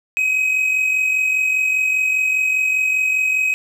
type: tone pair together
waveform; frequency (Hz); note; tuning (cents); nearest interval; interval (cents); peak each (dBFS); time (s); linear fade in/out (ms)
triangle; 2489 / 2534; D#7 / D#7; 0 / +31; unison; 31; -24 / -14; 0.17-3.54; 0
effects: none